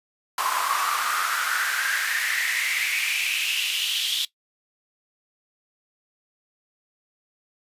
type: noise with high-pass filter sweep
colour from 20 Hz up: pink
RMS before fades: -25 dBFS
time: 0.38-4.25 s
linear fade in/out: 2 ms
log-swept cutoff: 1000 to 3400 Hz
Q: 6.1
effects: noise-tail reverb RT60 0.1 s tail -18 dB re dry + resampled to 32000 Hz

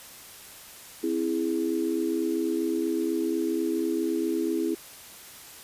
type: chord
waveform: sine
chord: C augmented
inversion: none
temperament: equal with one note detuned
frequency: 261.6 / 329.6 / 413.9 Hz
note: C4 / E4 / G#4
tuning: 0 / 0 / -6 cents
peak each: -31 / -26 / -31 dBFS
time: 1.03-4.75 s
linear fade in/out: 10 ms
effects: white hiss -46 dBFS RMS until 5.63 s + resampled to 32000 Hz

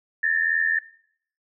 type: tone pair together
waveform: sine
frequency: 1728.7 / 1812 Hz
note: A6 / A#6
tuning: -31 / -50 cents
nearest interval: minor second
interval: 81 cents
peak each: -22 dBFS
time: 0.23-0.79 s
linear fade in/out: 5 ms
effects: noise-tail reverb RT60 0.6 s tail -18 dB re dry

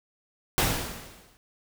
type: noise with exponential decay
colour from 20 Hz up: pink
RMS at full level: -21 dBFS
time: 0.58-1.37 s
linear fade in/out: 0 ms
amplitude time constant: 170 ms
effects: none

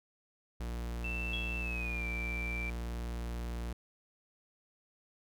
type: tone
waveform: 45% pulse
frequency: 58.7 Hz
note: A#1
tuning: 13 cents sharp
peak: -36 dBFS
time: 0.6-3.73 s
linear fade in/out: 5 ms
type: tone with pitch glide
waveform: sine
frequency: 2663 to 2345 Hz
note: E7 to D7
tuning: +17 to -3 cents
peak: -37 dBFS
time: 1.04-2.7 s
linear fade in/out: 5 ms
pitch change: -220 cents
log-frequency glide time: 1.59-2.06 s
type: tone with exponential decay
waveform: sine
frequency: 3322 Hz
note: G#7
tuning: in tune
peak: -35 dBFS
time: 1.33-1.64 s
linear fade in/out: 5 ms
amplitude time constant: 67 ms
effects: none

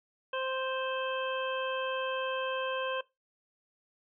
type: harmonic tone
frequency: 523.3 Hz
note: C5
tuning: in tune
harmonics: 1 / 2 / 3 / 5 / 6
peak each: -34 / -37 / -39 / -41 / -42 dBFS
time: 0.33-3.01 s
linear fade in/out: 5 ms
effects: noise-tail reverb RT60 0.2 s tail -19 dB re dry

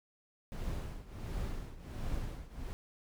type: noise with tremolo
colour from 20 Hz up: brown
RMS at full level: -36 dBFS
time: 0.52-2.73 s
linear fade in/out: 0 ms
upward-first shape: triangle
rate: 1.4 Hz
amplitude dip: 85%
effects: none

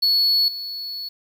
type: tone with level steps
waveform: triangle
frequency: 4399 Hz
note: C#8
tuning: 14 cents flat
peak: -14 / -27 dBFS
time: 0.02-1.09 s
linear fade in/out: 10 ms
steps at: 0.48 s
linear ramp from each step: 2 ms
effects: 8-bit

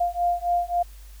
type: beating tone pair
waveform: sine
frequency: 698.5 / 702.2 Hz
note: F5 / F5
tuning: 0 / +9 cents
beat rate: 3.7 Hz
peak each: -24 dBFS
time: 0-0.83 s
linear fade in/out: 10 ms
effects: added 50 Hz sine -41 dBFS peak until 1.2 s + white hiss -54 dBFS RMS until 1.2 s

